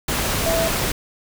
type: tone in noise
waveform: sine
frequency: 659.3 Hz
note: E5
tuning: in tune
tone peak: -19 dBFS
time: 0.46-0.68 s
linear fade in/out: 5 ms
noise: pink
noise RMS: -22 dBFS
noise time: 0.08-0.92 s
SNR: 0 dB
effects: none